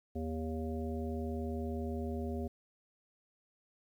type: harmonic tone with a mistuned harmonic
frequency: 79.9 Hz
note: D#2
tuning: 47 cents sharp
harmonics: 1 / 3 / 5 / 7 / 9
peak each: -38 / -39 / -42 / -47 / -48 dBFS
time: 0.15-2.48 s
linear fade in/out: 10 ms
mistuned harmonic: 9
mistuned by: -46 cents
effects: 11-bit